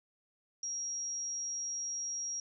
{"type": "tone", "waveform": "sine", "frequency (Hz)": 5650, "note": "F8", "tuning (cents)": 19, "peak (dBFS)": -35, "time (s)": [0.63, 2.4], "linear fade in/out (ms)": 2, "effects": []}